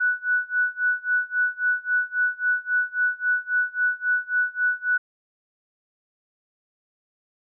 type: tone with tremolo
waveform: sine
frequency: 1480 Hz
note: F#6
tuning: in tune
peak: -17 dBFS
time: 0-4.98 s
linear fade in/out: 10 ms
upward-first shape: sine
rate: 3.7 Hz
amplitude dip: 95%
effects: none